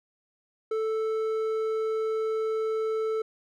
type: tone with hard clipping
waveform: sine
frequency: 440 Hz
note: A4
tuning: in tune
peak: -27 dBFS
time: 0.71-3.22 s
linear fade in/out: 5 ms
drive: 6 dB
effects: none